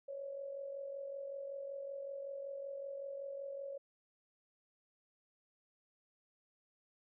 sine tone with amplitude modulation, 554 Hz, C#5, 1 cent flat, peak -39 dBFS, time 0.08-3.78 s, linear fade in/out 10 ms, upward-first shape sine, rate 45.3 Hz, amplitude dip 55%, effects none

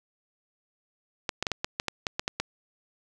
clicks, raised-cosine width 0.2 ms, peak -10 dBFS, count 11, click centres 1.292 / 1.426 / 1.468 / 1.517 / 1.645 / 1.799 / 1.883 / 2.068 / 2.195 / 2.279 / 2.4 s, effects none

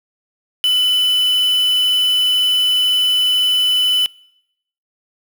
sine tone with quantisation, 2994 Hz, F#7, 20 cents sharp, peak -12 dBFS, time 0.64-4.06 s, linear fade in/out 0 ms, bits 4, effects noise-tail reverb RT60 0.8 s tail -25 dB re dry

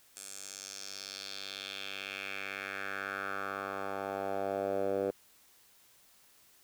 10% pulse tone with band-pass filter sweep, 98 Hz, G2, in tune, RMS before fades -38 dBFS, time 0.16-5.11 s, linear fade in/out 5 ms, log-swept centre 8400 to 480 Hz, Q 2.6, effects white hiss -63 dBFS RMS until 6.63 s

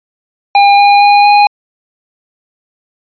square tone with pitch steps, 806 / 811.6 / 817.3 / 822.9 Hz, G5 / G#5 / G#5 / G#5, +48 / -40 / -28 / -16 cents, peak -4 dBFS, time 0.55-1.47 s, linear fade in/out 2 ms, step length 230 ms, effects resampled to 11025 Hz

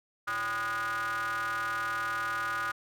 square ring-modulated tone, 110 Hz, A2, in tune, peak -28 dBFS, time 0.27-2.72 s, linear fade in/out 10 ms, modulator 1340 Hz, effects none

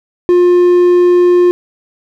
triangle tone, 354.8 Hz, F4, 27 cents sharp, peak -3 dBFS, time 0.29-1.51 s, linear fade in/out 0 ms, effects none

